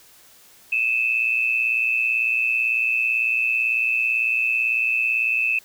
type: tone pair together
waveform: sine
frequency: 2519 / 2637 Hz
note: D#7 / E7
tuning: +21 / 0 cents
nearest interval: minor second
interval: 79 cents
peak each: -23 / -20 dBFS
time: 0.72-5.59 s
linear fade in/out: 5 ms
effects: white hiss -51 dBFS RMS until 5.64 s